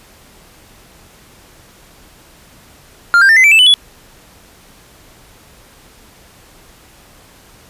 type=tone with pitch steps; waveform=triangle; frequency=1396.9 / 1586.2 / 1801.1 / 2045 / 2322 / 2637 / 2994 / 3400 Hz; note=F6 / G6 / A6 / C7 / D7 / E7 / F#7 / G#7; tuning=0 / +20 / +40 / -40 / -20 / 0 / +20 / +40 cents; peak=-3 dBFS; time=3.14-3.74 s; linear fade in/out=0 ms; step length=75 ms; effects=pink hiss -44 dBFS RMS until 7.69 s + resampled to 32000 Hz